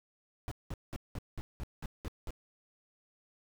brown noise bursts, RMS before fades -38 dBFS, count 9, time 0.48-2.306 s, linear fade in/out 0 ms, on 34 ms, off 190 ms, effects none

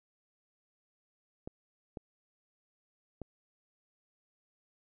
clicks, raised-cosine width 2 ms, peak -27 dBFS, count 3, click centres 1.475 / 1.972 / 3.217 s, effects none

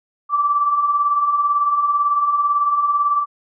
sine beating tone pair, 1147 / 1165 Hz, D6 / D6, -41 / -14 cents, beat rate 18 Hz, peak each -24 / -15 dBFS, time 0.29-3.26 s, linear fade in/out 50 ms, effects none

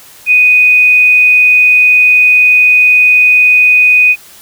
sine tone, 2489 Hz, D#7, in tune, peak -3 dBFS, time 0.26-4.16 s, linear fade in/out 50 ms, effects white hiss -37 dBFS RMS until 4.41 s

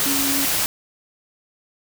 sine tone in noise, 277.2 Hz, C#4, in tune, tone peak -24 dBFS, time 0.06-0.45 s, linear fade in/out 0 ms, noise white, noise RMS -21 dBFS, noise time 0-0.66 s, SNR -6 dB, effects none

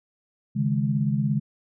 sine chord, C# suspended second, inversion none, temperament equal, 138.59 / 155.56 / 207.7 Hz, C#3 / D#3 / G#3, 0 / 0 / 0 cents, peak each -24 / -27 / -25 dBFS, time 0.55-1.4 s, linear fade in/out 20 ms, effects none

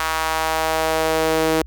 sawtooth tone with high-pass filter sweep, 159.5 Hz, D#3, 43 cents sharp, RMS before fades -20 dBFS, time 0-1.62 s, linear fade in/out 0 ms, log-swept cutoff 1100 to 380 Hz, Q 1.9, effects added 60 Hz sine -35 dBFS peak until 1.66 s

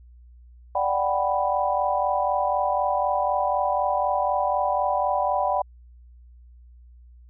sine chord, G major seventh, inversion second, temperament equal, 587.3 / 740 / 784 / 987.8 Hz, D5 / F#5 / G5 / B5, 0 / 0 / 0 / 0 cents, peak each -26 dBFS, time 0.75-5.62 s, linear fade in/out 5 ms, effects added 60 Hz sine -46 dBFS peak until 7.29 s

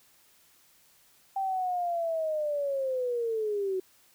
sine linear sweep, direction down, 784 to 369.5 Hz, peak -27 dBFS, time 1.36-3.8 s, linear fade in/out 5 ms, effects white hiss -62 dBFS RMS until 4.14 s

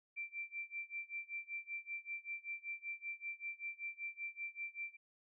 sine tone with tremolo, 2350 Hz, D7, 1 cent sharp, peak -39 dBFS, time 0.16-4.97 s, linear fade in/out 20 ms, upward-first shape sine, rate 5.2 Hz, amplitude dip 95%, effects none

